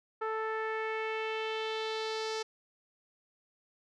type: tone with low-pass filter sweep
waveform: sawtooth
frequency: 440 Hz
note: A4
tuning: in tune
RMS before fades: -35 dBFS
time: 0.21-2.43 s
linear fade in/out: 10 ms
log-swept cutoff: 1400 to 5400 Hz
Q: 2.5
effects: none